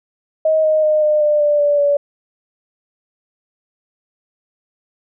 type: tone with pitch steps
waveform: sine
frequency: 630 / 621.7 / 613.5 / 605.4 / 597.4 / 589.5 / 581.7 / 574.1 Hz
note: D#5 / D#5 / D#5 / D#5 / D5 / D5 / D5 / D5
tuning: +21 / -2 / -25 / -48 / +29 / +6 / -17 / -39 cents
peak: -11 dBFS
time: 0.45-1.97 s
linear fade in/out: 5 ms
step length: 190 ms
effects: none